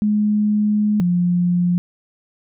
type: tone pair in turn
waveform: sine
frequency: 210 / 176.48 Hz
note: G#3 / F3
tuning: +19 / +18 cents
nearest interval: minor third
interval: 301 cents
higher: first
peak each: -14 dBFS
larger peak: neither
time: 0.02-1 / 1-1.78 s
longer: first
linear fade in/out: 0 ms
effects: none